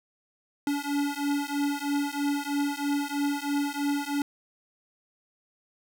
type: beating tone pair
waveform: square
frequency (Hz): 284.6 / 287.7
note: C#4 / D4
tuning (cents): +46 / -36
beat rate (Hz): 3.1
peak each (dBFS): -30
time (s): 0.67-4.22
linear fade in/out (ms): 2
effects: none